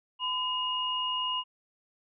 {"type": "tone pair together", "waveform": "sine", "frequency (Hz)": [1011, 2862], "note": ["B5", "F7"], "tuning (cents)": [40, 42], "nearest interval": "octave + tritone", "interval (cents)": 1802, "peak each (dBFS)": [-32, -30], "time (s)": [0.19, 1.44], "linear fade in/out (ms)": 50, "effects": []}